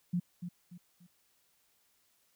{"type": "tone with echo", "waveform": "sine", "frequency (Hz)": 176.2, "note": "F3", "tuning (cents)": 16, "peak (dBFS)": -28, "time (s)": [0.13, 0.2], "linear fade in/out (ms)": 10, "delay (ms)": 290, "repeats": 3, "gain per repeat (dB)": -9, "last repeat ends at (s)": 1.07, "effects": ["white hiss -72 dBFS RMS until 2.35 s"]}